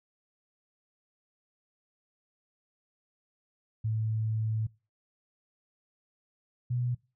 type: tone pair in turn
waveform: sine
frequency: 110 / 122.69 Hz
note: A2 / B2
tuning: 0 / -11 cents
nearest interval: major second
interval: 189 cents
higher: second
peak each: -27 dBFS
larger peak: neither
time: 3.84-4.67 / 6.7-6.95 s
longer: first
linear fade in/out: 10 ms
effects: noise-tail reverb RT60 0.3 s tail -22 dB re dry